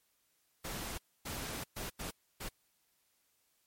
pink noise bursts at uneven times, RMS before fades -41 dBFS, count 5, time 0.64-0.98 / 1.25-1.64 / 1.76-1.9 / 1.99-2.11 / 2.4-2.49 s, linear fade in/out 10 ms, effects white hiss -75 dBFS RMS until 3.66 s + MP3 64 kbps

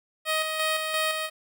10% pulse tone with tremolo, 628 Hz, D#5, 16 cents sharp, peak -15 dBFS, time 0.25-1.3 s, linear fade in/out 50 ms, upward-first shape square, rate 2.9 Hz, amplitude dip 40%, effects none

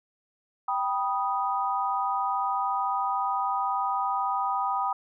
sine chord, G augmented, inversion none, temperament equal with one note detuned, 784 / 978.1 / 1244.5 Hz, G5 / B5 / D#6, 0 / -17 / 0 cents, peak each -29 dBFS, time 0.68-4.93 s, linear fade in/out 5 ms, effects none

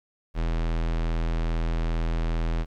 square tone, 41.2 Hz, E1, in tune, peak -24 dBFS, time 0.34-2.66 s, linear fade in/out 50 ms, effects low-pass 4000 Hz 12 dB/octave + 10-bit

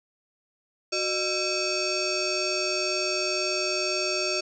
sine tone with frequency modulation, 2571 Hz, E7, 44 cents flat, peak -24 dBFS, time 0.92-4.41 s, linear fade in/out 10 ms, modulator 980 Hz, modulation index 3.7, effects none

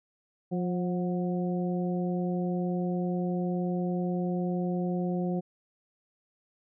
harmonic tone with a mistuned harmonic, 177.9 Hz, F3, 32 cents sharp, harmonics 1 / 2 / 3 / 4, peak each -28 / -34 / -38 / -40 dBFS, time 0.51-5.41 s, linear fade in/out 20 ms, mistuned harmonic 4, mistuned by +45 cents, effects none

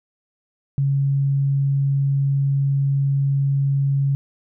sine tone, 138.59 Hz, C#3, in tune, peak -16 dBFS, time 0.78-4.15 s, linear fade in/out 0 ms, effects none

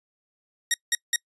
10% pulse tone bursts, 1881 Hz, A#6, 15 cents sharp, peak -11 dBFS, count 3, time 0.71-1.16 s, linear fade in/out 2 ms, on 30 ms, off 180 ms, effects noise-tail reverb RT60 0.1 s tail -26 dB re dry + resampled to 24000 Hz

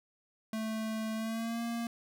square tone with pitch glide, 220 to 233.1 Hz, A3 to A#3, 0 to 0 cents, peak -34 dBFS, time 0.53-1.87 s, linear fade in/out 2 ms, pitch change +100 cents, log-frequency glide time 1.15-1.62 s, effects none

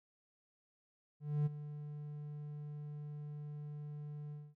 triangle tone with ADSR envelope, 148.1 Hz, D3, 15 cents sharp, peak -27 dBFS, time 1.2-4.55 s, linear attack 260 ms, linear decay 21 ms, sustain -14 dB, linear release 230 ms, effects none

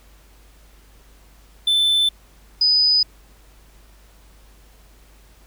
triangle / sine tone pair in turn, 3526 / 4987 Hz, A7 / D#8, +3 / +3 cents, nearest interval tritone, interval 600 cents, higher second, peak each -13 dBFS, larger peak neither, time 1.67-2.09 / 2.61-3.03 s, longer neither, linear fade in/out 5 ms, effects added 50 Hz sine -48 dBFS peak until 5.46 s + pink hiss -54 dBFS RMS until 5.46 s

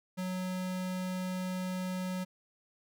square tone, 184.3 Hz, F#3, 7 cents flat, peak -34 dBFS, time 0.17-2.25 s, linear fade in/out 20 ms, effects none

